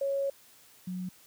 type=tone pair in turn; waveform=sine; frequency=553 / 182.74 Hz; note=C#5 / F#3; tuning=-4 / -21 cents; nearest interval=octave + perfect fifth; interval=1917 cents; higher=first; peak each=-27 / -33 dBFS; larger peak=first; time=0.01-0.3 / 0.87-1.09 s; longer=first; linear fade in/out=5 ms; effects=white hiss -58 dBFS RMS until 1.26 s + high-pass 60 Hz 12 dB/octave